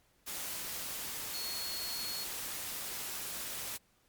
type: tone in noise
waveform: sine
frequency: 4335 Hz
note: C#8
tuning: 39 cents flat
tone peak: -39 dBFS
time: 1.33-2.25 s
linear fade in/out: 20 ms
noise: white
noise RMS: -40 dBFS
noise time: 0.26-3.78 s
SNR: -2 dB
effects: pink hiss -70 dBFS RMS until 4.08 s + MP3 96 kbps